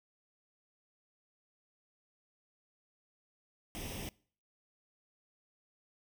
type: noise with comb filter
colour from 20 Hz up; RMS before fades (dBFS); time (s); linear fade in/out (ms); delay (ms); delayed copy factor
pink; -42; 3.75-4.09; 0; 0.35; +0.7
effects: noise-tail reverb RT60 0.5 s tail -24 dB re dry